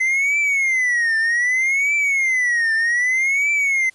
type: tone with vibrato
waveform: triangle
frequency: 2041 Hz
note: C7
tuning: 44 cents flat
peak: -14 dBFS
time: 0-3.9 s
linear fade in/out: 10 ms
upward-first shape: triangle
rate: 0.64 Hz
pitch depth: 240 cents each way
effects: white hiss -54 dBFS RMS until 3.94 s + resampled to 24000 Hz